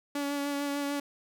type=tone with vibrato; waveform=sawtooth; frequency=284.6 Hz; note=C#4; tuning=46 cents sharp; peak=-26 dBFS; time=0.15-1 s; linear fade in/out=5 ms; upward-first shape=sine; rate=6.7 Hz; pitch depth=18 cents each way; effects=none